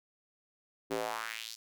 square tone with high-pass filter sweep, 56.1 Hz, A1, 34 cents sharp, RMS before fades -38 dBFS, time 0.9-1.56 s, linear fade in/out 20 ms, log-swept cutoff 330 to 5400 Hz, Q 2.4, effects none

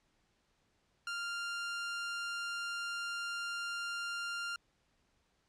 sawtooth tone, 1395 Hz, F6, 2 cents flat, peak -33 dBFS, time 1.07-4.56 s, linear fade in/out 2 ms, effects pink hiss -75 dBFS RMS until 5.48 s + low-pass 7000 Hz 12 dB/octave

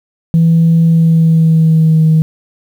sine tone with pitch glide, 165 to 158.37 Hz, E3 to D#3, +2 to +31 cents, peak -4 dBFS, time 0.34-2.22 s, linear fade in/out 0 ms, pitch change -71 cents, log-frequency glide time 0.84-2.05 s, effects tanh soft clip ceiling -2 dBFS + 7-bit

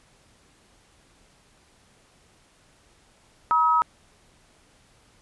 sine tone pair together, 958 / 1277.2 Hz, A#5 / D#6, +47 / +45 cents, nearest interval perfect fourth, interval 498 cents, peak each -21 / -19 dBFS, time 3.51-3.82 s, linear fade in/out 0 ms, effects pink hiss -59 dBFS RMS until 5.21 s + resampled to 24000 Hz

